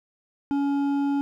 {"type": "tone with hard clipping", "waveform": "triangle", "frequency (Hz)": 281.4, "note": "C#4", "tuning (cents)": 26, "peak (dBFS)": -23, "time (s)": [0.51, 1.21], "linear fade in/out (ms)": 0, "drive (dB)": 11, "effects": []}